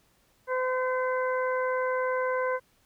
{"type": "harmonic tone", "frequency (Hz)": 511, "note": "C5", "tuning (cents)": -41, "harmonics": [1, 2, 3, 4], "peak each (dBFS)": [-27, -31, -34, -40], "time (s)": [0.47, 2.6], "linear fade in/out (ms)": 50, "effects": ["pink hiss -66 dBFS RMS until 2.85 s"]}